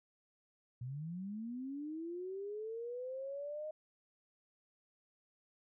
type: linear sweep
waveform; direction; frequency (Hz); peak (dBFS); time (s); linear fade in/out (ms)
sine; up; 117.6 to 622.3; -40; 0.81-3.71; 5
effects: none